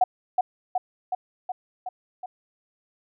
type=tone with echo; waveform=sine; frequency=737 Hz; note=F#5; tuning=7 cents flat; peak=-14 dBFS; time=0.01-0.04 s; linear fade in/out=5 ms; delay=370 ms; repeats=6; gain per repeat=-3 dB; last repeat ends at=2.26 s; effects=none